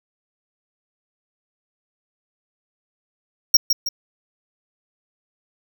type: tone with echo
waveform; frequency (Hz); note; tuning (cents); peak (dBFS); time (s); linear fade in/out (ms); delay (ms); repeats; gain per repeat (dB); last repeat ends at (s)
square; 5588; F8; 0; -8; 3.54-3.57; 5; 160; 2; -7; 3.89
effects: none